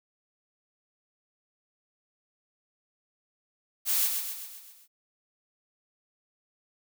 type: noise with echo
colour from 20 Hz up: blue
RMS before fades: -26 dBFS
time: 3.85-4.1 s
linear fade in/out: 50 ms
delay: 130 ms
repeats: 6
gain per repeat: -5 dB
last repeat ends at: 4.88 s
effects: none